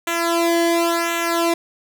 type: tone with flanger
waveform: sawtooth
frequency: 337.8 Hz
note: E4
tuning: 42 cents sharp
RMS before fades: -19 dBFS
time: 0.07-1.54 s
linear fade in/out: 5 ms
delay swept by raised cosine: 0.2 to 0.79 ms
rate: 0.93 Hz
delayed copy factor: -0.9
effects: none